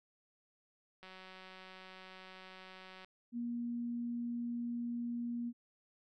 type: click train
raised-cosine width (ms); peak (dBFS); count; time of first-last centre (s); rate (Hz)
0.3; -37; 378; 1.03-3.046; 187
type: tone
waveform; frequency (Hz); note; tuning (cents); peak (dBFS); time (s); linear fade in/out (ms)
sine; 237.9; A#3; +35; -36; 3.32-5.53; 50
effects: none